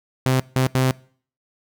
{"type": "tone bursts at uneven times", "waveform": "sawtooth", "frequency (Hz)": 130, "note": "C3", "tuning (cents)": -11, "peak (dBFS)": -12, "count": 3, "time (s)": [[0.26, 0.4], [0.56, 0.67], [0.75, 0.91]], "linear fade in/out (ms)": 0, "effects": ["noise-tail reverb RT60 0.5 s tail -23 dB re dry"]}